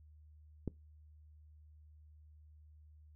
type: click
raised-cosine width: 3 ms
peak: -24 dBFS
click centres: 0.677 s
effects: noise-tail reverb RT60 0.2 s tail -22 dB re dry + added 76 Hz sine -57 dBFS peak until 3.15 s